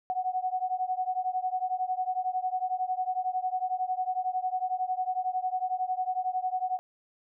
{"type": "beating tone pair", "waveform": "sine", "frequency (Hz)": [736, 747], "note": ["F#5", "F#5"], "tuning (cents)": [-9, 16], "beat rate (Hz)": 11, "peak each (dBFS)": [-30, -31], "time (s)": [0.1, 6.79], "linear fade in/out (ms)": 0, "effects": []}